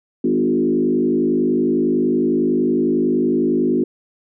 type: tone with frequency modulation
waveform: sine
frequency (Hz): 303.1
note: D#4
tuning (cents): -45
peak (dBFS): -14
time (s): 0.24-3.84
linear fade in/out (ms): 5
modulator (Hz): 50.9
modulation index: 1.7
effects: none